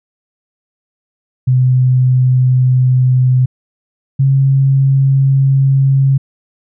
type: tone pair in turn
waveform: sine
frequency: 127.7 / 135.74 Hz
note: C3 / C#3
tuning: -42 / -36 cents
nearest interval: minor second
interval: 106 cents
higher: second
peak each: -7 dBFS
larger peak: neither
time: 1.47-3.46 / 4.19-6.18 s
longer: neither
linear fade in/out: 10 ms
effects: none